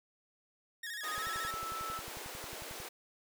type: tone with vibrato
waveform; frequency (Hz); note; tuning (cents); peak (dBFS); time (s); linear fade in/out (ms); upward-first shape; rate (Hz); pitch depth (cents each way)
sawtooth; 1760; A6; 0; -36; 0.83-1.51; 5; square; 14; 83
type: tone with pitch glide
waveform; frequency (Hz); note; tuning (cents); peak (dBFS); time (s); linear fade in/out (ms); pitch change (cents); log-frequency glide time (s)
sine; 1244.5 to 1316.2; D#6 to E6; 0 to -3; -38; 1.02-2.02; 50; +97; 1.14-1.25
type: high-pass noise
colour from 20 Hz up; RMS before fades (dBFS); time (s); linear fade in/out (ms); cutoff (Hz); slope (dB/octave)
pink; -45; 1.03-2.89; 10; 350; 24
type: click train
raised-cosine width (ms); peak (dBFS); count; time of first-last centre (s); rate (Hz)
5; -38; 19; 1.18-2.802; 11.1
effects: none